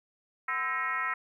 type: tone with frequency modulation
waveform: sine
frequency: 1600 Hz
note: G6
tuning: 35 cents sharp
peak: -28 dBFS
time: 0.48-1.14 s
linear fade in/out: 5 ms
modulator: 286 Hz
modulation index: 2
effects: 11-bit

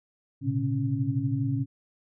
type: tone cluster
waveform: sine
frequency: 113.6 / 126.7 / 138.4 / 275.1 Hz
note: A#2 / B2 / C#3 / C#4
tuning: -44 / +45 / -2 / -13 cents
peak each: -30 dBFS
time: 0.41-1.66 s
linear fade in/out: 50 ms
effects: none

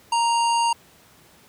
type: harmonic tone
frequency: 932.3 Hz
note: A#5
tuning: in tune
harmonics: 1 / 3 / 5 / 7 / 9 / 10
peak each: -18 / -28 / -32 / -35 / -37 / -38 dBFS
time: 0.12-0.73 s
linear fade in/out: 5 ms
effects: pink hiss -53 dBFS RMS until 1.48 s + high-pass 80 Hz 12 dB/octave

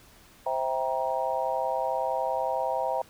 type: chord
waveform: sine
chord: C dominant seventh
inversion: none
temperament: just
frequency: 523.3 / 654.1 / 784.9 / 941.9 Hz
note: C5 / E5 / G5 / Bb5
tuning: 0 / -14 / +2 / +18 cents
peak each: -31 dBFS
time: 0.46-3.02 s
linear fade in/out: 5 ms
effects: pink hiss -55 dBFS RMS until 3.09 s

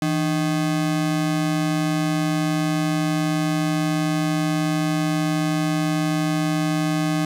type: ring-modulated tone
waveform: square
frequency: 232.9 Hz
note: A#3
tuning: 1 cent flat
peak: -17 dBFS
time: 0.02-7.25 s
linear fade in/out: 2 ms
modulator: 69.3 Hz
effects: low-pass 11000 Hz 12 dB/octave + 8-bit

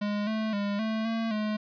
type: tone with pitch steps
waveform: square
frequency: 206.6 / 218.7 / 202.7 / 220.3 / 226.2 / 213.1 Hz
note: G#3 / A3 / G#3 / A3 / A3 / G#3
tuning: -9 / -10 / -42 / +2 / +48 / +45 cents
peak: -28 dBFS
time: 0.01-1.57 s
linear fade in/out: 10 ms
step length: 260 ms
effects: resampled to 11025 Hz + 11-bit

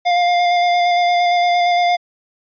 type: tone with vibrato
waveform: square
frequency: 704 Hz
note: F5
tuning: 14 cents sharp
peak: -13 dBFS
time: 0.05-1.97 s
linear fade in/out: 20 ms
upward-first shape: square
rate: 8.7 Hz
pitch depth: 12 cents each way
effects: resampled to 11025 Hz

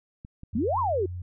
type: clicks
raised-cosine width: 5 ms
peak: -29 dBFS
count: 3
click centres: 0.249 / 0.434 / 0.573 s
type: tone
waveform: sine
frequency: 89.5 Hz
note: F2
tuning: 43 cents sharp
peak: -32 dBFS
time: 0.53-1.22 s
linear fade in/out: 5 ms
type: exponential two-way sweep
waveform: sine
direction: up then down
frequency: 195.6 to 1108.7 to 348.1 Hz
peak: -23 dBFS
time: 0.55-1.06 s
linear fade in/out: 5 ms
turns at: 0.79 s
effects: none

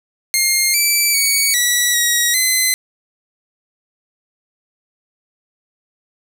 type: tone with pitch steps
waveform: 10% pulse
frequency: 2124 / 2323 / 2246 / 1945 / 1904 / 2040 Hz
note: C7 / D7 / C#7 / B6 / A#6 / C7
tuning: +25 / -20 / +22 / -27 / +36 / -44 cents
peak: -4 dBFS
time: 0.34-2.74 s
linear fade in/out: 0 ms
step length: 400 ms
effects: none

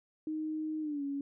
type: tone with pitch glide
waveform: sine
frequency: 311.1 to 280.4 Hz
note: D#4 to C#4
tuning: 0 to +20 cents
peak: -33 dBFS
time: 0.27-1.21 s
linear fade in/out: 2 ms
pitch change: -180 cents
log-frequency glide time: 0.81-1.03 s
effects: none

